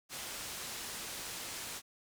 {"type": "low-pass noise", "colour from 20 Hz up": "white", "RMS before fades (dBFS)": -43, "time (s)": [0.09, 1.82], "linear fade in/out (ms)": 50, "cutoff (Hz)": 9300, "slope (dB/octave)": 12, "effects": []}